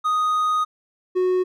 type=tone pair in turn; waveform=triangle; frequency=1244.5 / 367.3 Hz; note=D#6 / F#4; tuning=0 / -13 cents; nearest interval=octave + major sixth; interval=2113 cents; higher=first; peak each=-16 / -15 dBFS; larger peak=second; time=0.04-0.65 / 1.15-1.44 s; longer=first; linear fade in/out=20 ms; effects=none